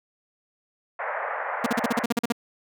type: band-pass noise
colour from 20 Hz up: pink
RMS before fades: -30 dBFS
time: 0.99-2.04 s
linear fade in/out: 5 ms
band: 530 to 2000 Hz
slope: 48 dB/octave
type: tone bursts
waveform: sawtooth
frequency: 235.6 Hz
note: A#3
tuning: 19 cents sharp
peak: -16 dBFS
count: 11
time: 1.64-2.323 s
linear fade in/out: 5 ms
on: 23 ms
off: 43 ms
effects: none